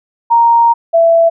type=tone pair in turn; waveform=sine; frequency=932.3 / 666.3 Hz; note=A#5 / E5; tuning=0 / +18 cents; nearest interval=tritone; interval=582 cents; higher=first; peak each=-5 dBFS; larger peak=neither; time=0.3-0.74 / 0.93-1.3 s; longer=first; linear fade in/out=20 ms; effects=none